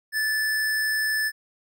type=tone; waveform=square; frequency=1746 Hz; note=A6; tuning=14 cents flat; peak=-23 dBFS; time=0.12-1.32 s; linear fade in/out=50 ms; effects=none